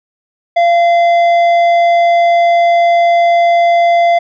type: tone with tanh clipping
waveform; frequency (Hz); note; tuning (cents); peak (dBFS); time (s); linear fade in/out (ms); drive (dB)
sine; 687; F5; -29; -8; 0.56-4.19; 10; 9
effects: none